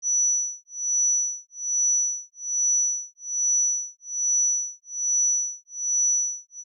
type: tone with tremolo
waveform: sine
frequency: 5920 Hz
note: F#8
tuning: in tune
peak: -18 dBFS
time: 0.02-6.64 s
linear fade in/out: 50 ms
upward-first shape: sine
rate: 1.2 Hz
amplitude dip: 100%
effects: none